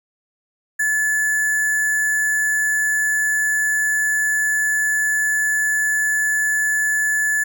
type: tone with sample-and-hold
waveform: sine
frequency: 1725 Hz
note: A6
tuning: 35 cents flat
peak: -16 dBFS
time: 0.79-7.44 s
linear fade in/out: 10 ms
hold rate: 8820 Hz
effects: none